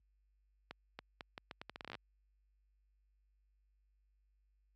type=accelerating click train; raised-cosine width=0.3 ms; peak=-29 dBFS; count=16; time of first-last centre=0.71-1.952 s; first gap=280 ms; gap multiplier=0.78; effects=added 50 Hz sine -63 dBFS peak until 4.75 s + high-pass 80 Hz 12 dB/octave